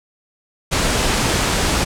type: low-pass noise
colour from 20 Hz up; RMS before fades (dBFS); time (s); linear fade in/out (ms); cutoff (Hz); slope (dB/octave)
pink; -18; 0.71-1.85; 20; 9700; 24
effects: none